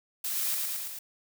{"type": "noise with echo", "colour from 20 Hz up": "blue", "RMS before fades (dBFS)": -32, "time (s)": [0.24, 0.55], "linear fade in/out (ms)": 5, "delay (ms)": 110, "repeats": 4, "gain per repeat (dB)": -2, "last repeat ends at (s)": 0.99, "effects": []}